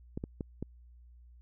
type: clicks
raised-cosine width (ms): 3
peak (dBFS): -23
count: 4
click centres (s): 0.175 / 0.239 / 0.408 / 0.626
effects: added 60 Hz sine -53 dBFS peak until 1.41 s